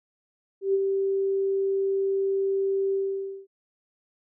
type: tone with ADSR envelope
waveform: sine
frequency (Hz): 390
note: G4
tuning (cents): -9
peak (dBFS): -18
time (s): 0.61-3.47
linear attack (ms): 130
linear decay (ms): 36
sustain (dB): -4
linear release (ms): 540
effects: none